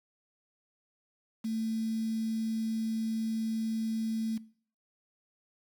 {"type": "tone with quantisation", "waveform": "sine", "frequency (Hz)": 222.4, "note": "A3", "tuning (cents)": 19, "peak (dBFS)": -30, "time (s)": [1.44, 4.38], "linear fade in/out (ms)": 10, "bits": 8, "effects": ["noise-tail reverb RT60 0.5 s tail -20 dB re dry"]}